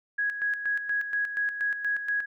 sine tone with tremolo, 1661.2 Hz, G#6, in tune, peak -24 dBFS, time 0.18-2.26 s, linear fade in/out 10 ms, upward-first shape square, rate 4.2 Hz, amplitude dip 60%, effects none

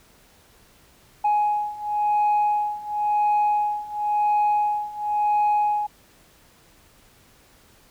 sine beating tone pair, 835 / 835.95 Hz, G#5 / G#5, +9 / +11 cents, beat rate 0.95 Hz, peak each -22 / -20 dBFS, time 1.24-5.87 s, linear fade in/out 10 ms, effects tanh soft clip ceiling -15 dBFS + pink hiss -55 dBFS RMS until 7.9 s

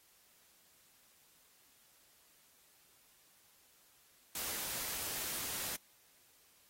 white noise, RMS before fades -40 dBFS, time 4.35-5.76 s, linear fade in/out 2 ms, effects white hiss -67 dBFS RMS until 6.69 s + AAC 48 kbps

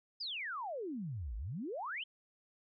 sine exponential two-way sweep, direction down then up, 5170 to 49.61 to 3240 Hz, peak -38 dBFS, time 0.2-2.04 s, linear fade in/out 10 ms, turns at 1.36 s, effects none

